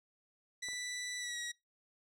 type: tone with pitch glide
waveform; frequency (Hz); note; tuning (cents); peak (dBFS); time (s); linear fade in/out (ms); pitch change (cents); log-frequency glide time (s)
15% pulse; 1975.5 to 1910.4; B6 to A#6; 0 to +42; -32; 0.62-1.52; 10; -58; 1.19-1.37
type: clicks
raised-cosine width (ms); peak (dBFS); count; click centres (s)
1; -38 / -47; 2; 0.686 / 0.733
effects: noise-tail reverb RT60 0.2 s tail -24 dB re dry + low-pass 11000 Hz 12 dB/octave

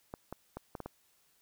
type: clicks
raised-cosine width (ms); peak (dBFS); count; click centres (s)
1; -26; 6; 0.139 / 0.326 / 0.57 / 0.752 / 0.803 / 0.86
effects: white hiss -70 dBFS RMS until 1.41 s

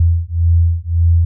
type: beating tone pair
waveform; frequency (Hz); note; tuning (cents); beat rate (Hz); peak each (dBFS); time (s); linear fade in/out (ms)
sine; 83.4 / 85.2; E2 / F2; +21 / -42; 1.8; -13; 0-1.25; 5
effects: none

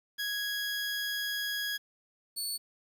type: tone pair in turn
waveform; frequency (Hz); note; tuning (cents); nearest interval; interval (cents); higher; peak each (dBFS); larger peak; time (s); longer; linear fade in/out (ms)
20% pulse; 1660 / 4441; G#6 / C#8; -1 / +2; octave + perfect fourth; 1703; second; -27; neither; 0.18-1.78 / 2.36-2.58; first; 20
effects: 10-bit

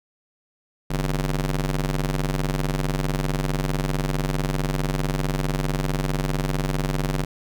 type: ring-modulated tone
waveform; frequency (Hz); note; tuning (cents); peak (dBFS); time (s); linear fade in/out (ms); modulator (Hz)
sawtooth; 95.4; G2; -47; -15; 0.9-7.25; 10; 57.7
effects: none

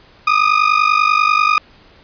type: ring-modulated tone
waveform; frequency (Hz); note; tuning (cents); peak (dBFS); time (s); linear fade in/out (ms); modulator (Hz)
30% pulse; 1232; D#6; -17; -5; 0.27-1.58; 0; 25.1
effects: pink hiss -47 dBFS RMS until 2.03 s + resampled to 11025 Hz

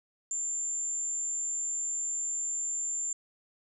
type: tone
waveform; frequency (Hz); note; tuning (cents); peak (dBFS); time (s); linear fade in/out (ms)
sine; 7250; A#8; -49; -30; 0.31-3.13; 2
effects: none

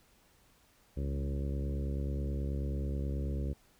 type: harmonic tone with a mistuned harmonic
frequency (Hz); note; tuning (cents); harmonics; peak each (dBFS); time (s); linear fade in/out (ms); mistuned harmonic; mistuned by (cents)
69.3; C#2; 0; 1 / 2 / 3 / 4 / 5 / 6 / 7 / 8; -33 / -39 / -43 / -45 / -47 / -49 / -50 / -51; 0.96-3.54; 20; 2; +24
effects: pink hiss -66 dBFS RMS until 3.79 s

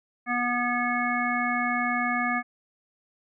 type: harmonic tone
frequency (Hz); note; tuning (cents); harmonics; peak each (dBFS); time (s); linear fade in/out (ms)
243.4; B3; -25; 1 / 3 / 5 / 7 / 9; -30 / -30 / -30 / -30 / -30; 0.26-2.43; 50
effects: none

